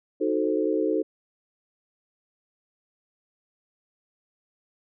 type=chord; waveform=sine; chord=D# diminished seventh; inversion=none; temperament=equal; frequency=311.1 / 370 / 440 / 523.3 Hz; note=D#4 / F#4 / A4 / C5; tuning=0 / 0 / 0 / 0 cents; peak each=-26 / -28 / -26 / -30 dBFS; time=0.2-1.03 s; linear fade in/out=20 ms; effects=none